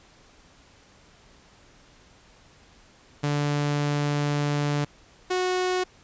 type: tone pair in turn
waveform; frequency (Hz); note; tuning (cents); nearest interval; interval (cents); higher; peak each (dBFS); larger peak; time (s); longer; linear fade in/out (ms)
sawtooth; 145.8 / 366.5; D3 / F#4; -12 / -16; octave + major third; 1596; second; -19; neither; 3.23-4.85 / 5.3-5.84; first; 10
effects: pink hiss -55 dBFS RMS until 6.03 s + resampled to 16000 Hz